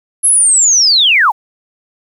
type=linear sweep; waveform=sine; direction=down; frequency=11040 to 740 Hz; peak=-6 dBFS; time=0.23-1.32 s; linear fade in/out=20 ms; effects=7-bit